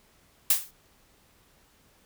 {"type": "noise with exponential decay", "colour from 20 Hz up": "blue", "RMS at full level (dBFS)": -17, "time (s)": [0.5, 0.71], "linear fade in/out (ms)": 5, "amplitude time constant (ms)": 45, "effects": ["pink hiss -62 dBFS RMS until 2.05 s"]}